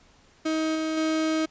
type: tone with level steps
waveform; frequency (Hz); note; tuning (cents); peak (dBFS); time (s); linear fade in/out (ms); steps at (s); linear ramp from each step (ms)
35% pulse; 316.3; D#4; +29; -22 / -24 / -21; 0.45-1.46; 10; 0.75 / 0.97; 5
effects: pink hiss -58 dBFS RMS until 1.5 s + resampled to 16000 Hz